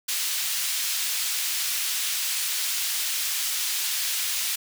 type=high-pass noise; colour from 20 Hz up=pink; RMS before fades=-27 dBFS; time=0.08-4.56 s; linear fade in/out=10 ms; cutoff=3000 Hz; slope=12 dB/octave; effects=none